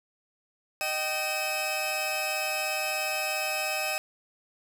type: tone cluster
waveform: sawtooth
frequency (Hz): 617 / 773 / 2571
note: D#5 / G5 / E7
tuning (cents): -15 / -24 / -44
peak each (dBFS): -30 / -30 / -27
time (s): 0.81-3.98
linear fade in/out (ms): 0
effects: none